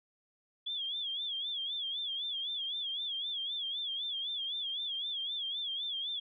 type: tone with vibrato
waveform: sine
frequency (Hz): 3371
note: G#7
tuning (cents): +25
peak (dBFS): -34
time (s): 0.66-6.2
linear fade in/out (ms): 10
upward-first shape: sine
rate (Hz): 3.9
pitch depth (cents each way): 110
effects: none